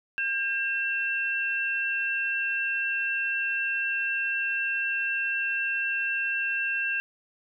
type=tone pair together; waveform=sine; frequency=1604 / 2698 Hz; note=G6 / E7; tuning=+39 / +40 cents; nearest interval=major sixth; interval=901 cents; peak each=-28 dBFS; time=0.18-7 s; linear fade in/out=0 ms; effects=none